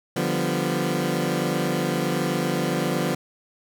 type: chord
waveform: 20% pulse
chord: G dominant seventh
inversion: second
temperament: equal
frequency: 146.83 / 174.61 / 196 / 246.9 Hz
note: D3 / F3 / G3 / B3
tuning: 0 / 0 / 0 / 0 cents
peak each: -23 / -21 / -27 / -23 dBFS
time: 0.16-3.15 s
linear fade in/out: 5 ms
effects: none